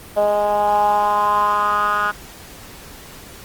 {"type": "tone with band-pass filter sweep", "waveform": "10% pulse", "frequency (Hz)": 207, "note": "G#3", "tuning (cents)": -5, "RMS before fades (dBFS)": -17, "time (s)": [0.16, 2.12], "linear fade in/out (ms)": 20, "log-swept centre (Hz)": [640, 1400], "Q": 5.2, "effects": ["pink hiss -39 dBFS RMS until 3.44 s", "Opus 32 kbps"]}